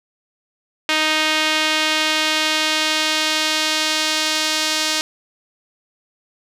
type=tone with band-pass filter sweep; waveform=sawtooth; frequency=311.1 Hz; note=D#4; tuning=in tune; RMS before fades=-19 dBFS; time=0.89-5.01 s; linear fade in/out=0 ms; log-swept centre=2900 to 4700 Hz; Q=1.2; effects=none